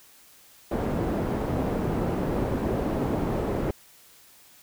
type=low-pass noise; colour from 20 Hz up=white; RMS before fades=-27 dBFS; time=0.71-3.71 s; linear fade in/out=5 ms; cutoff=440 Hz; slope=12 dB/octave; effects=white hiss -54 dBFS RMS until 4.62 s